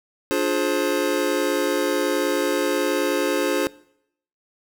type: chord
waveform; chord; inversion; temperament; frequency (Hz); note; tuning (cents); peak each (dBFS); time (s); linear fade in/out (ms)
square; D half-diminished seventh; none; just; 293.7 / 352.4 / 422.9 / 528.6; D4 / F4 / Ab4 / C5; 0 / +16 / +31 / +18; -26; 0.31-3.67; 0
effects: noise-tail reverb RT60 0.7 s tail -21 dB re dry